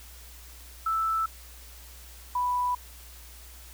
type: tone pair in turn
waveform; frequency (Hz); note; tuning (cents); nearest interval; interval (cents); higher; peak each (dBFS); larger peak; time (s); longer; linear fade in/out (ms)
sine; 1319 / 988.1; E6 / B5; +1 / +1; perfect fourth; 500; first; -24; neither; 0.86-1.26 / 2.35-2.75; neither; 5
effects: added 60 Hz sine -47 dBFS peak until 3.73 s + white hiss -50 dBFS RMS until 3.73 s